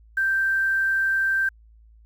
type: tone with quantisation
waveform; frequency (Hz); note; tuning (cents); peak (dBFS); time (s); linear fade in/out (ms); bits
sine; 1568; G6; 0; -19; 0.17-1.49; 5; 8
effects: added 55 Hz sine -49 dBFS peak until 2.05 s